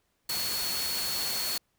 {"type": "tone in noise", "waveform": "sine", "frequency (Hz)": 4376, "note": "C#8", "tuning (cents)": -23, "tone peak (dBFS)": -32, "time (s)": [0.29, 1.58], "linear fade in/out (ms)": 5, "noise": "white", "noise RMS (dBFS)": -33, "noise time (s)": [0.29, 1.58], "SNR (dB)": -2, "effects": ["pink hiss -74 dBFS RMS until 1.78 s"]}